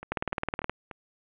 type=two click trains; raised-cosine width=0.5 ms; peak=-24 / -13 dBFS; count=4 / 12; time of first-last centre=0.03-0.912 / 0.12-0.696 s; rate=3.4 / 19.1 Hz; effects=resampled to 8000 Hz + 8-bit